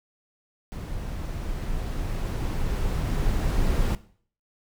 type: noise with level ramp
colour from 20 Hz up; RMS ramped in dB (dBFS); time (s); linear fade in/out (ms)
brown; -33 to -22; 0.72-3.95; 0
effects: noise-tail reverb RT60 0.5 s tail -17 dB re dry